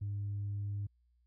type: tone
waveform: sine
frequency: 101.5 Hz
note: G#2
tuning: 39 cents flat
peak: -33 dBFS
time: 0.01-0.87 s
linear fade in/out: 10 ms
effects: tanh soft clip ceiling -32 dBFS + added 60 Hz sine -68 dBFS peak until 1.26 s